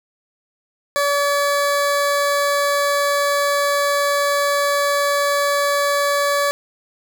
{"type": "tone", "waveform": "20% pulse", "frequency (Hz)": 571, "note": "D5", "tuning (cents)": -49, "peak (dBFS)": -11, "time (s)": [0.96, 6.51], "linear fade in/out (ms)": 0, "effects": []}